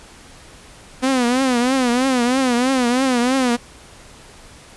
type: tone with vibrato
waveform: sawtooth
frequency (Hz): 252.6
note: B3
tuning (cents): +39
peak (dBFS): -11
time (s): 1.02-3.57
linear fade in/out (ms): 20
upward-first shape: triangle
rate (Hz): 3.1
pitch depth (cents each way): 130
effects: pink hiss -43 dBFS RMS until 4.76 s + resampled to 24000 Hz